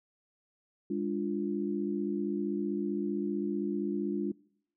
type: chord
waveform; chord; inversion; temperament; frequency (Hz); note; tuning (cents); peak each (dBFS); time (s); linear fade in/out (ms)
sine; D diminished; second; equal with one note detuned; 204 / 293.7 / 349.2; Ab3 / D4 / F4; -31 / 0 / 0; -34; 0.9-4.32; 5
effects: noise-tail reverb RT60 0.7 s tail -24 dB re dry